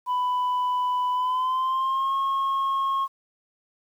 sine tone with pitch glide, 995 to 1085.1 Hz, B5 to C#6, +13 to -37 cents, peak -19 dBFS, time 0.06-3.08 s, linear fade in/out 50 ms, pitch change +150 cents, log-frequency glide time 1.12-2.15 s, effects tanh soft clip ceiling -21 dBFS + 9-bit

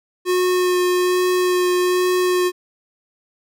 square tone with vibrato, 362.1 Hz, F#4, 37 cents flat, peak -16 dBFS, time 0.25-2.52 s, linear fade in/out 50 ms, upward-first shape sine, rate 1.2 Hz, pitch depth 10 cents each way, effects none

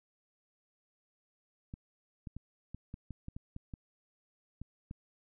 clicks, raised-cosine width 5 ms, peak -30 dBFS, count 12, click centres 1.739 / 2.272 / 2.366 / 2.746 / 2.941 / 3.107 / 3.284 / 3.365 / 3.564 / 3.738 / 4.616 / 4.911 s, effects none

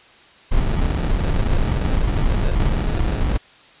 brown noise with sample-and-hold, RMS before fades -18 dBFS, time 0.51-3.38 s, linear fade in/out 20 ms, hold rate 1050 Hz, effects white hiss -48 dBFS RMS until 3.8 s + resampled to 8000 Hz

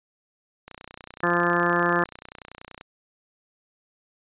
click train, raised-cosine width 0.3 ms, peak -24 dBFS, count 66, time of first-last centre 0.68-2.811 s, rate 30.5 Hz
harmonic tone, 173.7 Hz, F3, 9 cents flat, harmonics 1 / 2 / 3 / 4 / 5 / 6 / 7 / 8 / 9 / 10, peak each -29 / -26 / -29 / -31 / -32 / -28 / -28 / -31 / -32 / -26 dBFS, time 1.23-2.04 s, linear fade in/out 2 ms
effects resampled to 8000 Hz

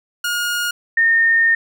sawtooth / sine tone pair in turn, 1430 / 1828.4 Hz, F6 / A#6, +41 / -34 cents, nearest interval major third, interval 425 cents, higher second, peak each -15 / -11 dBFS, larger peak second, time 0.24-0.71 / 0.97-1.55 s, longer second, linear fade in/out 5 ms, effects none

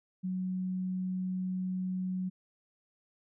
sine tone, 185 Hz, F#3, in tune, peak -31 dBFS, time 0.23-2.3 s, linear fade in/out 20 ms, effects none

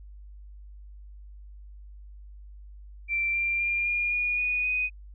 sine tone with pitch steps, 2350 / 2373 / 2397 / 2420 / 2444 / 2468 / 2493 Hz, D7 / D7 / D7 / D#7 / D#7 / D#7 / D#7, +1 / +17 / +35 / -49 / -32 / -15 / +3 cents, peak -24 dBFS, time 3.08-4.9 s, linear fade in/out 50 ms, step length 260 ms, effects added 50 Hz sine -43 dBFS peak until 5.14 s

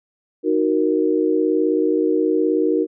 sine chord, D# minor, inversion none, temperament equal, 311.1 / 370 / 466.2 Hz, D#4 / F#4 / A#4, 0 / 0 / 0 cents, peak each -19 / -20 / -20 dBFS, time 0.43-2.87 s, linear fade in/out 50 ms, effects none

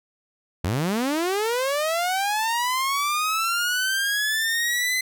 sawtooth linear sweep, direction up, 77.4 to 2047 Hz, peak -18 dBFS, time 0.64-5.01 s, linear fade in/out 5 ms, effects none

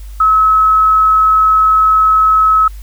sine tone, 1289 Hz, E6, 39 cents flat, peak -6 dBFS, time 0.2-2.68 s, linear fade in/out 5 ms, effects added 50 Hz sine -26 dBFS peak until 2.82 s + white hiss -45 dBFS RMS until 2.82 s

